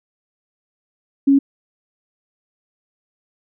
sine tone, 276.4 Hz, C#4, 5 cents flat, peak -9 dBFS, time 1.27-1.39 s, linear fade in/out 10 ms, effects none

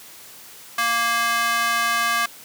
square tone with high-pass filter, 233.1 Hz, A#3, in tune, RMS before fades -21 dBFS, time 0.78-2.26 s, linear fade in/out 5 ms, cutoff 1300 Hz, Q 1.9, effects white hiss -43 dBFS RMS until 2.44 s + high-pass 100 Hz 12 dB/octave

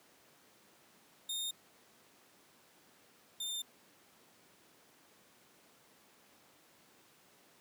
sawtooth tone pair in turn, 3665 / 3606 Hz, A#7 / A7, -30 / +42 cents, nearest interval unison, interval 28 cents, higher first, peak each -33 / -34 dBFS, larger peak first, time 1.29-1.51 / 3.4-3.62 s, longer neither, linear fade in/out 5 ms, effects pink hiss -64 dBFS RMS until 7.6 s + high-pass 200 Hz 12 dB/octave

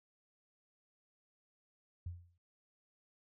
sine tone with exponential decay, 87.31 Hz, F2, in tune, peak -37 dBFS, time 2.06-2.38 s, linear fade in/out 5 ms, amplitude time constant 68 ms, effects none

